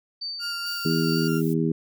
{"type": "tone with tremolo", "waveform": "sine", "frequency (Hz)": 4585, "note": "D8", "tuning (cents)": -42, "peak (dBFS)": -28, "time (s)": [0.21, 1.28], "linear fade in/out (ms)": 10, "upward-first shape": "triangle", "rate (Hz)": 4.6, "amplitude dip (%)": 40}
{"type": "tone with vibrato", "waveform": "35% pulse", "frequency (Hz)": 1400, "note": "F6", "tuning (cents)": 4, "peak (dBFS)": -30, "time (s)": [0.39, 1.42], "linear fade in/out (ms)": 50, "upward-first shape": "square", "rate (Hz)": 3.9, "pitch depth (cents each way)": 10}
{"type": "noise", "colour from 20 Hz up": "violet", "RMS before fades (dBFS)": -42, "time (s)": [0.66, 1.54], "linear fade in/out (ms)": 10}
{"type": "harmonic tone", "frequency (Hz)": 81, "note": "E2", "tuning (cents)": -30, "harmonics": [2, 3, 4, 5], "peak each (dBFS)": [-24, -26, -27, -28], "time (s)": [0.85, 1.72], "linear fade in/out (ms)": 5}
{"effects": []}